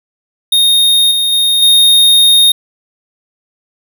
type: tone with level steps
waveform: square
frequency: 3700 Hz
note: A#7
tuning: 14 cents flat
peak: -7 / -11 / -9 / -5 dBFS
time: 0.52-2.52 s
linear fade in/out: 5 ms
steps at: 1.11 / 1.32 / 1.62 s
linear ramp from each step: 5 ms
effects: none